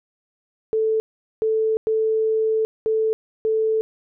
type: tone bursts at uneven times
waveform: sine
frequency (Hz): 440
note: A4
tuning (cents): 0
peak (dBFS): -17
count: 5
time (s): 0.73-1 / 1.42-1.77 / 1.87-2.65 / 2.86-3.13 / 3.45-3.81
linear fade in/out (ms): 0
effects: none